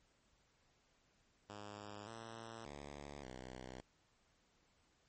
5% pulse tone with pitch steps, 103.5 / 113.8 / 71.9 / 63.7 Hz, G#2 / A#2 / D2 / C2, -5 / -41 / -36 / -46 cents, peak -38 dBFS, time 1.49-3.81 s, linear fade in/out 5 ms, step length 580 ms, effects pink hiss -75 dBFS RMS until 5.08 s + MP3 32 kbps

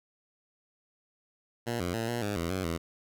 10% pulse tone with pitch steps, 118.2 / 88.4 / 114 / 119.1 / 102.8 / 84.3 / 93.7 / 83.3 Hz, A#2 / F2 / A#2 / A#2 / G#2 / E2 / F#2 / E2, +24 / +22 / -38 / +38 / -17 / +39 / +22 / +19 cents, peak -22 dBFS, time 1.66-2.78 s, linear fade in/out 20 ms, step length 140 ms, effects none

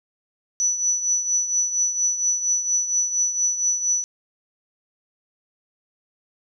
sine tone with tremolo, 5940 Hz, F#8, 6 cents sharp, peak -16 dBFS, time 0.6-4.04 s, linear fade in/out 0 ms, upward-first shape triangle, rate 4.3 Hz, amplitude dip 70%, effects none

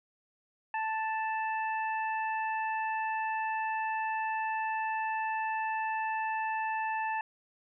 harmonic tone, 880 Hz, A5, in tune, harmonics 1 / 2 / 3, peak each -31 / -37 / -41 dBFS, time 0.74-7.21 s, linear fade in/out 2 ms, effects none

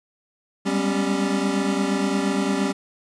square tone cluster, 194.1 / 202.7 / 250 / 275.9 / 393.8 Hz, G3 / G#3 / B3 / C#4 / G4, -17 / -42 / +21 / -8 / +8 cents, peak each -26 / -29 / -31 / -26 / -29 dBFS, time 0.65-2.73 s, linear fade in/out 20 ms, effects resampled to 22050 Hz + 8-bit

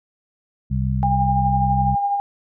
harmonic tone, 65.1 Hz, C2, 8 cents flat, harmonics 1 / 2 / 3, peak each -23 / -21 / -25 dBFS, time 0.7-1.96 s, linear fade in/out 20 ms
sine tone with tremolo, 806 Hz, G5, 48 cents sharp, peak -16 dBFS, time 1.03-2.2 s, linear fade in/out 0 ms, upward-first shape sine, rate 12 Hz, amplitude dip 40%
effects none

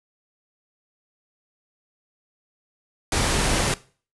pink low-pass noise, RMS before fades -22 dBFS, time 3.12-3.74 s, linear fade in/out 2 ms, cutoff 11000 Hz, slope 96 dB/octave, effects noise-tail reverb RT60 0.4 s tail -19 dB re dry

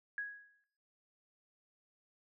sine tone with exponential decay, 1661.2 Hz, G#6, in tune, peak -34 dBFS, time 0.18-0.64 s, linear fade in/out 1 ms, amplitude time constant 100 ms, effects noise-tail reverb RT60 0.7 s tail -20 dB re dry

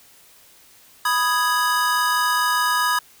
square chord, G# minor, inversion first, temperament equal, 987.8 / 1244.5 / 1661.2 Hz, B5 / D#6 / G#6, 0 / 0 / 0 cents, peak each -23 dBFS, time 1.05-2.99 s, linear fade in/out 5 ms, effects white hiss -51 dBFS RMS until 3.2 s

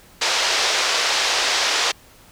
white band-pass noise, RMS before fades -20 dBFS, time 0.21-1.92 s, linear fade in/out 10 ms, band 410 to 5700 Hz, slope 24 dB/octave, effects pink hiss -49 dBFS RMS until 2.31 s

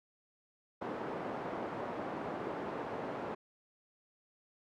pink band-pass noise, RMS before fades -40 dBFS, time 0.81-3.35 s, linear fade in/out 10 ms, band 280 to 1000 Hz, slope 12 dB/octave, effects none

